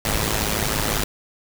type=noise with amplitude modulation; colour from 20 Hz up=pink; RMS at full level=-19 dBFS; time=0.05-1.04 s; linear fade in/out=2 ms; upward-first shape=sine; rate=106 Hz; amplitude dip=80%; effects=none

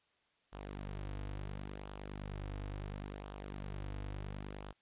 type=tone with flanger; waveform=sawtooth; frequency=49.8 Hz; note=G1; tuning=28 cents sharp; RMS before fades=-44 dBFS; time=0.52-4.73 s; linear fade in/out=20 ms; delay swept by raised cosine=0.44 to 5.24 ms; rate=0.72 Hz; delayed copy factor=-0.5; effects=white hiss -75 dBFS RMS until 4.81 s + resampled to 8000 Hz

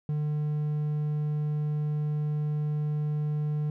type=tone; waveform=triangle; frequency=150 Hz; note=D3; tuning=37 cents sharp; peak=-24 dBFS; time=0.09-3.7 s; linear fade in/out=2 ms; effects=none

